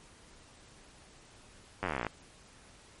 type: slowing click train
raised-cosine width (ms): 0.5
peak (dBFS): -17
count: 18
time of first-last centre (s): 1.83-2.067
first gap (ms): 10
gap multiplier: 1.04
effects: pink hiss -57 dBFS RMS until 3 s + MP3 48 kbps